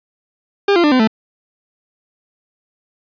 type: tone with pitch steps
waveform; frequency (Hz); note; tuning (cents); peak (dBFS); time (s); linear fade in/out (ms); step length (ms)
40% pulse; 401.2 / 345.3 / 297.1 / 255.7 / 220; G4 / F4 / D4 / C4 / A3; +40 / -20 / +20 / -40 / 0; -9; 0.68-1.075; 5; 79
effects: resampled to 11025 Hz + 8-bit